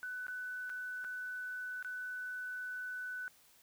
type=tone with dropouts; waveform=sine; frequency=1496 Hz; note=F#6; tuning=19 cents sharp; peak=-39 dBFS; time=0.03-3.28 s; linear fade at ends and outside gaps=0 ms; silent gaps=0.267-0.282 / 0.695-0.7 / 1.042-1.047 / 1.826-1.847 s; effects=white hiss -65 dBFS RMS until 3.62 s